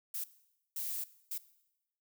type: noise bursts at uneven times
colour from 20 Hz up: violet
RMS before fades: -38 dBFS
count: 3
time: 0.14-0.24 / 0.76-1.04 / 1.31-1.38 s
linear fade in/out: 5 ms
effects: noise-tail reverb RT60 0.9 s tail -18 dB re dry